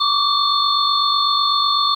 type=tone cluster; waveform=sine; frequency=1131 / 1179 / 3566 / 4332 Hz; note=C#6 / D6 / A7 / C#8; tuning=+34 / +6 / +22 / -41 cents; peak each=-20 dBFS; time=0-1.95 s; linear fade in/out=10 ms; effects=8-bit